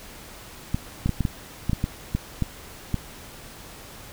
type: clicks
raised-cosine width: 5 ms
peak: -10 dBFS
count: 11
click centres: 0.745 / 1.06 / 1.093 / 1.207 / 1.252 / 1.696 / 1.732 / 1.841 / 2.15 / 2.423 / 2.943 s
effects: pink hiss -43 dBFS RMS until 4.12 s